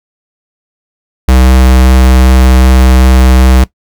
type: tone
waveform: square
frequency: 64.1 Hz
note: C2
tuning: 35 cents flat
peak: -3 dBFS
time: 1.28-3.64 s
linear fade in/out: 5 ms
effects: noise-tail reverb RT60 0.1 s tail -18 dB re dry